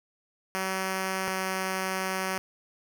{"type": "tone pair in turn", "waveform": "5% pulse", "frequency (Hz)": [189.6, 188.87], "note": ["F#3", "F#3"], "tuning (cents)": [43, 36], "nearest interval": "unison", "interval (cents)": 7, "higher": "first", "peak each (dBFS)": -17, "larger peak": "neither", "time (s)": [[0.55, 1.28], [1.28, 2.38]], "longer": "second", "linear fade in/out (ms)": 0, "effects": []}